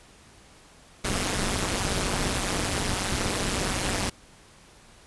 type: noise with amplitude modulation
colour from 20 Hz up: pink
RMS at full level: -23 dBFS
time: 1.04-4.1 s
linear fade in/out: 10 ms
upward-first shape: sine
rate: 190 Hz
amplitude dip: 95%
effects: pink hiss -53 dBFS RMS until 5.06 s + resampled to 24000 Hz